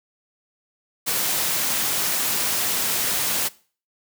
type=noise; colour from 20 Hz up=white; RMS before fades=-23 dBFS; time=1.06-3.49 s; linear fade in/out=20 ms; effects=noise-tail reverb RT60 0.4 s tail -20 dB re dry + high-pass 100 Hz 12 dB/octave